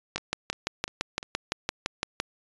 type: two click trains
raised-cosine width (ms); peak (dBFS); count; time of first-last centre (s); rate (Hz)
0.2; -21 / -9; 4 / 13; 0.18-1.229 / 0.16-2.201; 2.86 / 5.88
effects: resampled to 22050 Hz